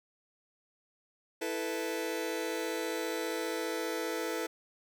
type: chord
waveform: sawtooth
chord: E suspended fourth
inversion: none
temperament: just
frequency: 329.6 / 439.5 / 494.4 Hz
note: E4 / A4 / B4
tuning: 0 / -2 / +2 cents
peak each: -33 dBFS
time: 1.41-4.47 s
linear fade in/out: 10 ms
effects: none